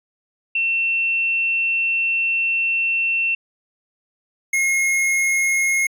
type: tone pair in turn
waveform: sine / square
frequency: 2700 / 2156 Hz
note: E7 / C#7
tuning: +41 / -49 cents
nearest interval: major third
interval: 390 cents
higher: first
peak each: -17 dBFS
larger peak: neither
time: 0.55-3.35 / 4.53-5.87 s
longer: first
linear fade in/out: 5 ms
effects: resampled to 32000 Hz